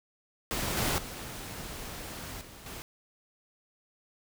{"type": "noise with level steps", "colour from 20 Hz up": "pink", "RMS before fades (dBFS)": [-32, -29, -41, -49, -42], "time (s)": [0.51, 2.82], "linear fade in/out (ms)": 0, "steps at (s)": [0.77, 0.98, 2.41, 2.66], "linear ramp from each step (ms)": 2, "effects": []}